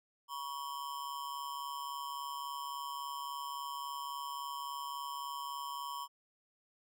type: ring-modulated tone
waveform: square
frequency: 1039 Hz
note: C6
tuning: 12 cents flat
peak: -37 dBFS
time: 0.28-6.08 s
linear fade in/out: 50 ms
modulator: 71.8 Hz
effects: none